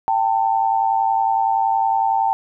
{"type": "tone pair together", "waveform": "sine", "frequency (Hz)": [784, 894.8], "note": ["G5", "A5"], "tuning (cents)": [0, 29], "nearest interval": "major second", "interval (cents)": 229, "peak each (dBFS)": -18, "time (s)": [0.08, 2.33], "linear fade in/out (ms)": 0, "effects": []}